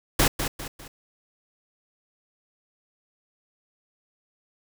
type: noise with echo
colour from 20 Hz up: pink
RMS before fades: -19 dBFS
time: 0.19-0.28 s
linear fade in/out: 5 ms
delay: 200 ms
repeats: 3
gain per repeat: -8 dB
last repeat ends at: 0.88 s
effects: none